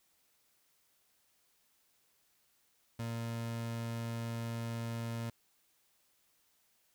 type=tone; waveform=30% pulse; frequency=115.8 Hz; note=A#2; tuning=11 cents flat; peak=-34 dBFS; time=2.99-5.3 s; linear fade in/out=5 ms; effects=white hiss -73 dBFS RMS until 6.94 s